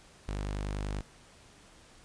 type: tone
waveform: sawtooth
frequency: 50.2 Hz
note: G1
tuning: 42 cents sharp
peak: -29 dBFS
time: 0.28-1.01 s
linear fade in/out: 5 ms
effects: pink hiss -57 dBFS RMS until 2.04 s + resampled to 22050 Hz